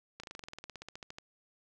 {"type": "slowing click train", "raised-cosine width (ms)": 0.2, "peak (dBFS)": -27, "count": 19, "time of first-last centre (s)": [0.2, 1.185], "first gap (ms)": 35, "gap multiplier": 1.05, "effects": []}